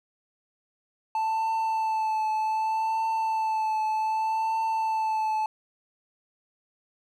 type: tone with vibrato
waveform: triangle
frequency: 880 Hz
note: A5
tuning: in tune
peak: -22 dBFS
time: 1.15-5.46 s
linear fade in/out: 2 ms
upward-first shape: triangle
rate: 0.65 Hz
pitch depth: 26 cents each way
effects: none